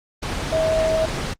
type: tone in noise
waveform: sine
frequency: 640 Hz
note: D#5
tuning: 49 cents sharp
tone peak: -17 dBFS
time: 0.52-1.06 s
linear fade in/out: 10 ms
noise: pink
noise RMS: -25 dBFS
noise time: 0.22-1.34 s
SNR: +5 dB
effects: low-pass 6000 Hz 12 dB/octave + Opus 24 kbps